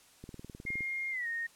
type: click train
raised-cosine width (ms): 3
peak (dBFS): -32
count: 12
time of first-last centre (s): 0.24-0.807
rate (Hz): 19.4
type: tone with pitch glide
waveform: sine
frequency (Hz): 2128 to 1852.5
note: C7 to A#6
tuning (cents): +29 to -11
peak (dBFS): -33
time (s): 0.66-1.47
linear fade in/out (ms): 10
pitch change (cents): -240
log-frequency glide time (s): 1.11-1.27
effects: white hiss -61 dBFS RMS until 1.55 s + low-pass 11000 Hz 12 dB/octave